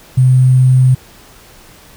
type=tone with sample-and-hold; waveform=sine; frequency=128.5 Hz; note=C3; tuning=31 cents flat; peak=-5 dBFS; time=0.17-0.95 s; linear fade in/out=10 ms; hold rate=8820 Hz; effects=pink hiss -41 dBFS RMS until 1.96 s